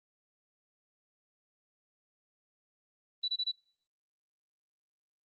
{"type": "tone bursts", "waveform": "sine", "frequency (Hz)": 3951, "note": "B7", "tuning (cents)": 0, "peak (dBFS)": -29, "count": 4, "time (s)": [3.23, 3.517], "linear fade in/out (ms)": 10, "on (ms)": 53, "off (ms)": 25, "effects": ["noise-tail reverb RT60 0.6 s tail -26 dB re dry", "Opus 32 kbps"]}